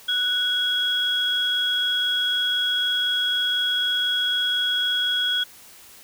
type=tone pair together; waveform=sine; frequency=1480 / 3322 Hz; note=F#6 / G#7; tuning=0 / 0 cents; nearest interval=octave + major second; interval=1400 cents; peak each=-25 / -20 dBFS; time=0.08-5.44 s; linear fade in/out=10 ms; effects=tanh soft clip ceiling -14 dBFS + white hiss -47 dBFS RMS until 6.03 s